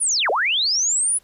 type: linear two-way sweep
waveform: sine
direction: down then up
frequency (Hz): 10240 to 392 to 10240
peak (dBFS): -17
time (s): 0-1.19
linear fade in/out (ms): 20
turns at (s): 0.3
effects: pink hiss -57 dBFS RMS until 1.23 s + resampled to 32000 Hz